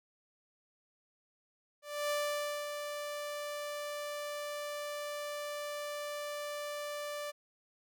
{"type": "tone with ADSR envelope", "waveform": "sawtooth", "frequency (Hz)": 587.3, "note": "D5", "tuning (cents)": 0, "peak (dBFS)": -27, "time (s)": [1.82, 7.32], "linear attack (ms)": 280, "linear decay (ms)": 560, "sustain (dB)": -7, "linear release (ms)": 23, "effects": []}